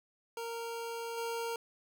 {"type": "tone with level steps", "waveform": "25% pulse", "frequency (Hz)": 463.1, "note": "A#4", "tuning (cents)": -11, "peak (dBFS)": [-34, -31], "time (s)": [0.37, 1.56], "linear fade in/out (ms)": 2, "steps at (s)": 1.17, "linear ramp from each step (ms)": 10, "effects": []}